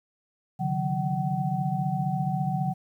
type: tone cluster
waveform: sine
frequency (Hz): 138.5 / 153.3 / 182.4 / 757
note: C#3 / D#3 / F#3 / F#5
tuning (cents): -1 / -25 / -24 / +39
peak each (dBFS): -30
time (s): 0.59-2.74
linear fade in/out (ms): 20
effects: 10-bit